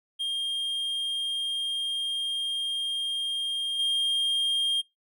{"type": "tone with level steps", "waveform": "triangle", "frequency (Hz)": 3215, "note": "G7", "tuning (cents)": 43, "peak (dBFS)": [-25, -21], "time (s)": [0.19, 4.82], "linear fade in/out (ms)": 20, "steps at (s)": 3.79, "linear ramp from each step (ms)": 5, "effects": ["noise-tail reverb RT60 0.2 s tail -25 dB re dry"]}